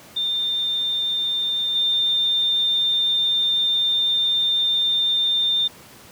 sine tone with level steps, 3606 Hz, A7, 42 cents sharp, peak -20 / -17 dBFS, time 0.16-5.68 s, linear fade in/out 10 ms, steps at 1.75 s, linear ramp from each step 10 ms, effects pink hiss -45 dBFS RMS until 6.11 s + high-pass 100 Hz 12 dB/octave

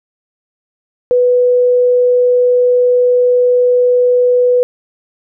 sine tone, 494.1 Hz, B4, 1 cent sharp, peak -7 dBFS, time 1.11-4.63 s, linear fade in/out 0 ms, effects none

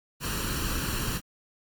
pink noise with comb filter, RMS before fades -30 dBFS, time 0.2-1.21 s, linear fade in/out 50 ms, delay 0.7 ms, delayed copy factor +0.65, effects Opus 48 kbps

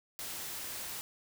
white noise, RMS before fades -41 dBFS, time 0.19-1.01 s, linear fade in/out 0 ms, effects none

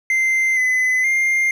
triangle tone with pitch steps, 2081 / 2021 / 2110 Hz, C7 / B6 / C7, -10 / +39 / +14 cents, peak -13 dBFS, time 0.1-1.51 s, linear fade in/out 2 ms, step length 470 ms, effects none

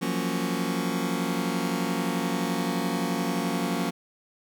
sawtooth chord, Gb major seventh, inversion third, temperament just, 173.43 / 185 / 231.2 / 277.5 Hz, F3 / Gb3 / Bb3 / Db4, -12 / 0 / -14 / +2 cents, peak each -27 dBFS, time 0.01-3.91 s, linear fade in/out 20 ms, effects none

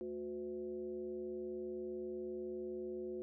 sine tone with frequency modulation, 364.2 Hz, F#4, 27 cents flat, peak -40 dBFS, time 0.01-3.22 s, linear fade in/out 0 ms, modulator 144 Hz, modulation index 0.74, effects none

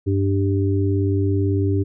harmonic tone, 98 Hz, G2, in tune, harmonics 1 / 3 / 4, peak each -18 / -23 / -24 dBFS, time 0.06-1.84 s, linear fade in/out 20 ms, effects none

